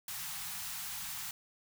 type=band-stop noise; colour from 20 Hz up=white; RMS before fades=-41 dBFS; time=0.08-1.31 s; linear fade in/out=2 ms; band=210 to 730 Hz; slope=96 dB/octave; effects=none